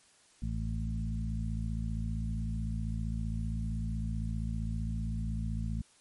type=harmonic tone with a mistuned harmonic; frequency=55.5 Hz; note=A1; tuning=16 cents sharp; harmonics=1 / 2 / 3 / 4; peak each=-34 / -37 / -39 / -40 dBFS; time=0.42-5.82 s; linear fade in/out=5 ms; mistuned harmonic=1; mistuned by=+23 cents; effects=white hiss -63 dBFS RMS until 6 s + MP3 48 kbps